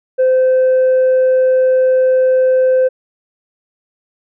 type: tone with tanh clipping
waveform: sine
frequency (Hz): 516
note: C5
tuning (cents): -24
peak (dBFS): -9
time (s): 0.18-2.89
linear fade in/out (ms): 20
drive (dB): 1
effects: none